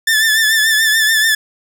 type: tone with vibrato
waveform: sawtooth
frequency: 1760 Hz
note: A6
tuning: in tune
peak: -7 dBFS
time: 0.07-1.35 s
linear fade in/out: 5 ms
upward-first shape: triangle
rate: 6.9 Hz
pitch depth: 57 cents each way
effects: none